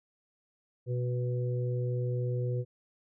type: harmonic tone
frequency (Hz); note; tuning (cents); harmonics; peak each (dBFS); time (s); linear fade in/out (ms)
123.47; B2; 0; 1 / 3 / 4; -29 / -39 / -38; 0.86-2.65; 50
effects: none